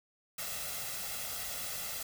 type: noise with comb filter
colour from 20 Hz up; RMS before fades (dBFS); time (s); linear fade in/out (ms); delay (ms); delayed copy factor
white; -39; 0.38-2.03; 5; 1.5; +0.65
effects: none